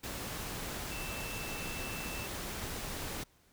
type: tone in noise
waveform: sine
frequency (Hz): 2661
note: E7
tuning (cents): +16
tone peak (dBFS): -44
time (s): 0.91-2.27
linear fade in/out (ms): 10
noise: pink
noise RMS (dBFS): -40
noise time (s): 0.03-3.24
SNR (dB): -7
effects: pink hiss -67 dBFS RMS until 3.52 s